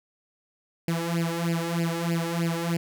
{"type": "tone with flanger", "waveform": "sawtooth", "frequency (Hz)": 168, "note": "E3", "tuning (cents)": 33, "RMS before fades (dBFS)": -27, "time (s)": [0.88, 2.77], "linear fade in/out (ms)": 2, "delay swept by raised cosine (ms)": [0.4, 2.4], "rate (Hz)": 3.2, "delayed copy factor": 0.9, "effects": []}